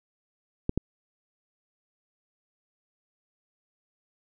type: clicks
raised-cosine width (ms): 3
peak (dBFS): -12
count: 2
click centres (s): 0.694 / 0.776
effects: none